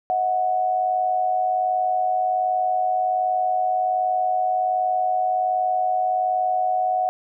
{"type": "tone pair together", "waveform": "sine", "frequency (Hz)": [636, 737.3], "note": ["D#5", "F#5"], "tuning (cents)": [38, -6], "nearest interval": "minor third", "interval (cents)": 256, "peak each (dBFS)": [-27, -19], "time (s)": [0.1, 7.09], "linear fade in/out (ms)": 0, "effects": []}